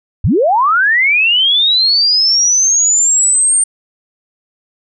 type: linear sweep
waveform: sine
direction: up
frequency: 56.3 to 8840 Hz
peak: -8 dBFS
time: 0.24-3.64 s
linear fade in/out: 5 ms
effects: none

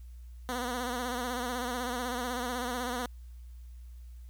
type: tone with vibrato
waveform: 10% pulse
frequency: 246.9 Hz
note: B3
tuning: in tune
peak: -24 dBFS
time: 0.49-3.06 s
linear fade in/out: 0 ms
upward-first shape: sine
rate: 16 Hz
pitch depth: 66 cents each way
effects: added 60 Hz sine -44 dBFS peak until 4.29 s + white hiss -69 dBFS RMS until 4.29 s

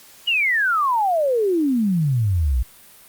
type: exponential sweep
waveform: sine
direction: down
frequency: 2955 to 56.5 Hz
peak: -16 dBFS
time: 0.27-2.63 s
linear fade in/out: 10 ms
effects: white hiss -47 dBFS RMS until 3.08 s + Opus 48 kbps

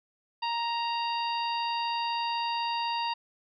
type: harmonic tone with a mistuned harmonic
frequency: 936 Hz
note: A#5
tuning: 7 cents sharp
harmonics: 1 / 2 / 3 / 4 / 5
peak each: -29 / -43 / -36 / -41 / -39 dBFS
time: 0.42-3.14 s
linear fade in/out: 10 ms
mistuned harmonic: 3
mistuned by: -15 cents
effects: none

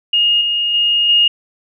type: tone with level steps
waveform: sine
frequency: 2851 Hz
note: F7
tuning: 35 cents sharp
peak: -10 / -14 / -11 / -8 dBFS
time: 0.13-1.28 s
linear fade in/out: 5 ms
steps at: 0.41 / 0.74 / 1.09 s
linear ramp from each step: 2 ms
effects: none

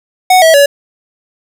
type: tone with pitch steps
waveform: square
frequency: 740 / 647.9 / 567.3 Hz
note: F#5 / E5 / C#5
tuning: 0 / -30 / +40 cents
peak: -4 dBFS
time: 0.3-0.66 s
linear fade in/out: 5 ms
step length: 120 ms
effects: none

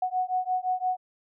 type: beating tone pair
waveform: sine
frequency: 735 / 740.8 Hz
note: F#5 / F#5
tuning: -12 / +2 cents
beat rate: 5.8 Hz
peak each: -28 dBFS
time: 0.02-0.97 s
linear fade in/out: 5 ms
effects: none

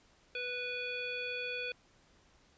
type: harmonic tone with a mistuned harmonic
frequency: 493.9 Hz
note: B4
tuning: in tune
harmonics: 1 / 3 / 5 / 7 / 9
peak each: -42 / -45 / -38 / -46 / -51 dBFS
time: 0.35-1.72 s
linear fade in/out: 2 ms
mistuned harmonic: 7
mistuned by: -26 cents
effects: pink hiss -66 dBFS RMS until 2.57 s + resampled to 16000 Hz

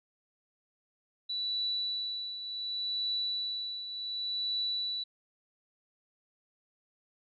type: tone with tremolo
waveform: sine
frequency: 3951 Hz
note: B7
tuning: in tune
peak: -29 dBFS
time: 1.29-5.04 s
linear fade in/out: 10 ms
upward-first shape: triangle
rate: 0.68 Hz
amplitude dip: 65%
effects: none

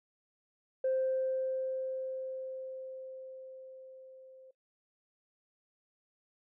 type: tone with level ramp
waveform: sine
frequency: 523 Hz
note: C5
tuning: 1 cent flat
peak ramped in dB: -26 to -53 dBFS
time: 0.84-4.51 s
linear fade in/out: 5 ms
effects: noise-tail reverb RT60 0.2 s tail -23 dB re dry + tanh soft clip ceiling -24 dBFS

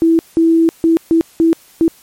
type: tone bursts at uneven times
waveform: sine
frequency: 328.8 Hz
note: E4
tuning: 4 cents flat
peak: -7 dBFS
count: 6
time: 0.02-0.19 / 0.37-0.69 / 0.84-0.97 / 1.11-1.21 / 1.4-1.53 / 1.81-1.88 s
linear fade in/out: 0 ms
effects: white hiss -46 dBFS RMS until 2.02 s + MP3 64 kbps

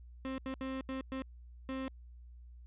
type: tone bursts at uneven times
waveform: 35% pulse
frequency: 264.2 Hz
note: C4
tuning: 17 cents sharp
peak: -35 dBFS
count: 6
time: 0.25-0.38 / 0.46-0.54 / 0.61-0.81 / 0.89-1.01 / 1.12-1.22 / 1.69-1.88 s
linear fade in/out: 0 ms
effects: added 60 Hz sine -50 dBFS peak until 2.66 s + resampled to 8000 Hz

